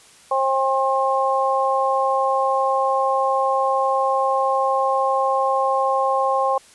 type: harmonic tone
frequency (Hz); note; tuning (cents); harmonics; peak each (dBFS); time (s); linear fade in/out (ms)
267.2; C4; +36; 2 / 3 / 4; -21 / -21 / -21; 0.31-6.58; 5
effects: white hiss -49 dBFS RMS until 6.74 s + resampled to 24000 Hz